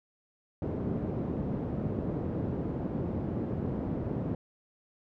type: band-pass noise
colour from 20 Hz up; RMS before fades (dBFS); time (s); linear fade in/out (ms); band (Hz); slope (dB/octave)
pink; -33; 0.62-4.35; 2; 110 to 380; 12
effects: none